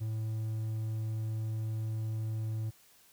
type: tone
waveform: triangle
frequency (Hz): 110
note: A2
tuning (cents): 0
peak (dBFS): -30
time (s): 0-2.71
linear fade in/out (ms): 20
effects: white hiss -62 dBFS RMS until 3.12 s